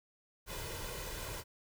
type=noise with comb filter; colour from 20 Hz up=pink; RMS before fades=-42 dBFS; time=0.46-1.44 s; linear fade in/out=50 ms; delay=2 ms; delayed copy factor=+0.6; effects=none